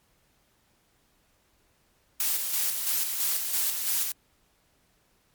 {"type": "noise with tremolo", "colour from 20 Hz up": "blue", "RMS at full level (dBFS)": -26, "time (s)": [2.2, 4.12], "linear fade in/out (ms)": 2, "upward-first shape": "square", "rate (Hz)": 3, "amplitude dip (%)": 40, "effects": ["pink hiss -67 dBFS RMS until 5.34 s", "MP3 96 kbps"]}